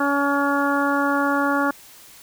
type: harmonic tone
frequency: 282.4 Hz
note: C#4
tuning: 32 cents sharp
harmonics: 1 / 2 / 3 / 4 / 5 / 6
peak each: -22 / -26 / -26 / -25 / -24 / -31 dBFS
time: 0-1.71 s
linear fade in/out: 5 ms
effects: white hiss -46 dBFS RMS until 2.22 s